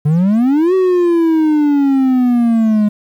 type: exponential two-way sweep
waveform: triangle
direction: up then down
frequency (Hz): 144.3 to 380 to 207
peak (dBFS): -7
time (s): 0.05-2.89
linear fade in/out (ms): 10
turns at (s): 0.74
effects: 8-bit